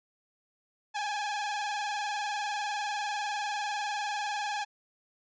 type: tone with vibrato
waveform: sawtooth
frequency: 830.6 Hz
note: G#5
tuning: in tune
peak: -27 dBFS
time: 0.94-4.65 s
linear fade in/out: 20 ms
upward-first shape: square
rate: 20 Hz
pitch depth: 49 cents each way
effects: resampled to 16000 Hz